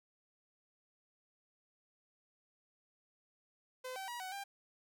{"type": "tone with pitch steps", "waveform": "sawtooth", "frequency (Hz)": [511, 770, 961, 749, 795], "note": ["C5", "G5", "B5", "F#5", "G5"], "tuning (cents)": [-41, -31, -48, 21, 24], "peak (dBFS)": -38, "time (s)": [3.84, 4.44], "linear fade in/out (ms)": 10, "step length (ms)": 120, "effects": []}